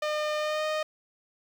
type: tone with pitch glide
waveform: sawtooth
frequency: 606 to 617.3 Hz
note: D#5 to D#5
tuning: -46 to -14 cents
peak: -23 dBFS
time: 0.02-0.83 s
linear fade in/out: 5 ms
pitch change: +32 cents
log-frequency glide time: 0.38-0.65 s
effects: low-pass 5000 Hz 12 dB/octave + 9-bit